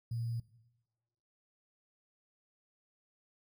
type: tone with sample-and-hold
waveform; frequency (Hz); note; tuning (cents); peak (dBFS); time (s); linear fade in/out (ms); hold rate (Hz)
sine; 116.54; A#2; 0; -34; 0.11-0.4; 5; 4900
effects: noise-tail reverb RT60 1.0 s tail -18 dB re dry